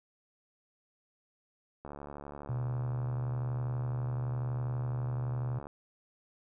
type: click train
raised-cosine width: 1 ms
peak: -30 dBFS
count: 276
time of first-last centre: 1.85-5.669 s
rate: 72 Hz
type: tone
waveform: sine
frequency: 123 Hz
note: B2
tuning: 7 cents flat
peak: -31 dBFS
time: 2.49-5.59 s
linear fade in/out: 5 ms
effects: none